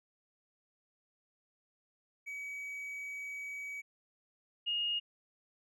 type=tone pair in turn; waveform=triangle / sine; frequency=2271 / 2855 Hz; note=C#7 / F7; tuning=+41 / +37 cents; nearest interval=major third; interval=396 cents; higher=second; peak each=-38 / -31 dBFS; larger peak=second; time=2.26-3.82 / 4.66-5 s; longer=first; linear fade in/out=20 ms; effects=none